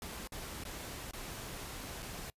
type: noise with dropouts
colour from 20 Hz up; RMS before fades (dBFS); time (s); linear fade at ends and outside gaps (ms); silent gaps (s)
pink; -44; 0.02-2.3; 1; 0.274-0.321 / 0.637-0.651 / 1.111-1.134 / 2.023-2.027
effects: noise-tail reverb RT60 0.1 s tail -25 dB re dry + resampled to 32000 Hz